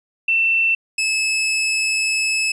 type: tone pair in turn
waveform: sine / sawtooth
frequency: 2684 / 2599 Hz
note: E7 / E7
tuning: +31 / -25 cents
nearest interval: minor second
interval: 56 cents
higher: first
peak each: -14 dBFS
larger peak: neither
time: 0.28-0.75 / 0.98-2.52 s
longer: second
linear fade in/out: 5 ms
effects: resampled to 24000 Hz + 9-bit